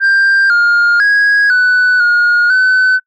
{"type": "tone with pitch steps", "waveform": "sine", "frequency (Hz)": [1586, 1414, 1653, 1490, 1434, 1513], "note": ["G6", "F6", "G#6", "F#6", "F6", "F#6"], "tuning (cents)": [20, 21, -9, 12, 45, 38], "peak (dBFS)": -4, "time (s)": [0, 3], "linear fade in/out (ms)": 50, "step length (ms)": 500, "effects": ["noise-tail reverb RT60 0.1 s tail -26 dB re dry", "tanh soft clip ceiling -6 dBFS"]}